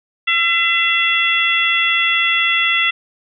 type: harmonic tone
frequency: 676 Hz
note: E5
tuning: 43 cents sharp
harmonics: 2 / 3 / 4 / 5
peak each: -22 / -17 / -17 / -20 dBFS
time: 0.27-2.91 s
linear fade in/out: 10 ms
effects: none